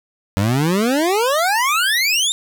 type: exponential sweep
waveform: 25% pulse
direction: up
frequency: 93.4 to 3729 Hz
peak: -11 dBFS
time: 0.37-2.32 s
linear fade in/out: 0 ms
effects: none